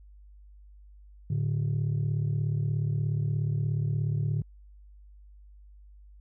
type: tone pair together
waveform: sine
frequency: 110 / 146.83 Hz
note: A2 / D3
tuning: 0 / 0 cents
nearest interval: perfect fourth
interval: 500 cents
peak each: -26 dBFS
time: 1.3-4.42 s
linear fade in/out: 5 ms
effects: tanh soft clip ceiling -22 dBFS + added 50 Hz sine -49 dBFS peak until 6.2 s